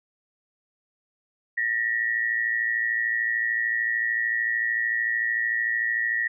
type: tone pair together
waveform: sine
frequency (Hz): 1800 / 1913.4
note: A6 / A#6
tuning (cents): +39 / +45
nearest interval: minor second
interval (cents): 106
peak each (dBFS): -27 / -24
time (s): 1.57-6.28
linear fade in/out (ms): 10
effects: none